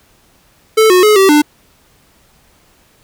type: tone with pitch steps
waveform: square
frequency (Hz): 438.9 / 364.7 / 424.9 / 386.1 / 297.4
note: A4 / F#4 / G#4 / G4 / D4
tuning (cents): -4 / -25 / +40 / -26 / +22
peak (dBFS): -6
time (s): 0.77-1.42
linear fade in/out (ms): 10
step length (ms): 130
effects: pink hiss -51 dBFS RMS until 3.03 s